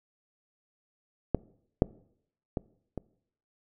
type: clicks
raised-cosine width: 2 ms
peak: -10 / -6 / -16 / -21 dBFS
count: 4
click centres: 1.347 / 1.821 / 2.572 / 2.977 s
effects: noise-tail reverb RT60 0.7 s tail -23 dB re dry